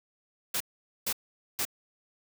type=noise bursts; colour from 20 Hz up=white; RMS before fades=-30 dBFS; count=3; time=0.54-1.652 s; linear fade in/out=5 ms; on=64 ms; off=460 ms; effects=none